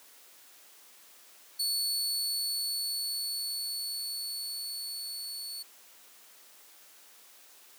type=tone with level ramp; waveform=sawtooth; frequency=4435 Hz; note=C#8; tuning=in tune; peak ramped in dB=-25 to -35 dBFS; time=1.59-5.63 s; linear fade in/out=10 ms; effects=white hiss -56 dBFS RMS until 7.78 s + high-pass 300 Hz 12 dB/octave